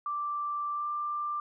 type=tone with pitch glide; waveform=sine; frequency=1174 to 1184.9 Hz; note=D6 to D6; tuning=-1 to +15 cents; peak=-30 dBFS; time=0.06-1.4 s; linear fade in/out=2 ms; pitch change=+16 cents; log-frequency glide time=0.73-0.87 s; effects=none